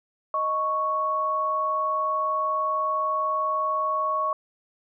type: tone pair together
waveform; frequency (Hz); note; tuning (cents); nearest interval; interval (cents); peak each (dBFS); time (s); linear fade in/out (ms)
sine; 622.2 / 1108.7; D#5 / C#6; 0 / 0; minor seventh; 1000; -30 / -23; 0.34-4.33; 2
effects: none

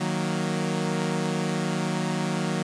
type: chord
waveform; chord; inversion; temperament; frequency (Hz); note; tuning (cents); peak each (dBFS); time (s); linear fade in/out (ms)
sawtooth; D# minor; none; equal; 155.56 / 185 / 233.1; D#3 / F#3 / A#3; 0 / 0 / 0; -25 / -24 / -27; 0-2.63; 10
effects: resampled to 22050 Hz + 8-bit

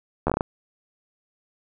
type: slowing click train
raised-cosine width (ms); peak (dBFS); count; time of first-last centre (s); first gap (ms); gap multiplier
1; -8; 7; 0.27-0.409; 12; 1.26
effects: none

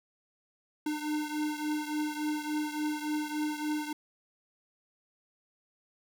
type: beating tone pair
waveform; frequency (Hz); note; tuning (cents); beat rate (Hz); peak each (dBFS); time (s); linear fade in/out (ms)
square; 301.3 / 304.8; D4 / D#4; +44 / -36; 3.5; -33 / -37; 0.86-3.93; 5
effects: none

